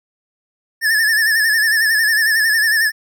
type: tone with vibrato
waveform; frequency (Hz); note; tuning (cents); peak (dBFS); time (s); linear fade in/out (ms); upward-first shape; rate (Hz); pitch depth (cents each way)
square; 1760; A6; 0; -13; 0.81-2.92; 50; sine; 11; 73
effects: none